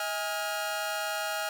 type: tone cluster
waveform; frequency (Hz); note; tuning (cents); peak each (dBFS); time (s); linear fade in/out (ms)
sawtooth; 637 / 823 / 1416; D#5 / G#5 / F6; +41 / -16 / +23; -31; 0-1.49; 2
effects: none